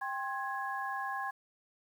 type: tone cluster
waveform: sine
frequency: 792 / 1063 / 1666 Hz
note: G5 / C6 / G#6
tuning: +18 / +27 / +5 cents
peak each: -38 / -38 / -39 dBFS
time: 0.01-1.31 s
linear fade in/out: 10 ms
effects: 10-bit